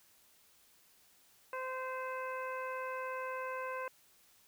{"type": "harmonic tone", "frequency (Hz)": 517, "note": "C5", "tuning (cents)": -21, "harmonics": [1, 2, 3, 4, 5], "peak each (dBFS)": [-41, -41, -45, -51, -50], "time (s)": [1.53, 3.88], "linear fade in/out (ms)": 2, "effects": ["white hiss -66 dBFS RMS until 4.47 s"]}